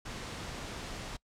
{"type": "noise", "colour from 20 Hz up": "pink", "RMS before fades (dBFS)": -41, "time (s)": [0.05, 1.17], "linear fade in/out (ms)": 10, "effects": ["noise-tail reverb RT60 0.1 s tail -23 dB re dry", "low-pass 7000 Hz 12 dB/octave"]}